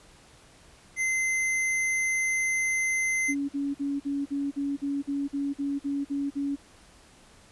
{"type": "tone", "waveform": "square", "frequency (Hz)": 2068, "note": "C7", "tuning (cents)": -21, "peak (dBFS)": -25, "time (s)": [0.96, 3.35], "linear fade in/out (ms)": 50}
{"type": "tone bursts", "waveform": "sine", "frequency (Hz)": 281.2, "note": "C#4", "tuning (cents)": 25, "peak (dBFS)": -26, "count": 13, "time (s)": [3.28, 6.562], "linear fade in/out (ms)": 20, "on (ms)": 210, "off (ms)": 46}
{"effects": ["pink hiss -55 dBFS RMS until 7.51 s", "resampled to 24000 Hz"]}